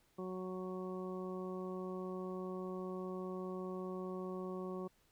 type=harmonic tone; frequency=185 Hz; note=F#3; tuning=in tune; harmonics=1 / 2 / 3 / 4 / 5 / 6; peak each=-44 / -43 / -50 / -56 / -58 / -51 dBFS; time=0.18-4.88 s; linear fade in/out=10 ms; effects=pink hiss -73 dBFS RMS until 5.11 s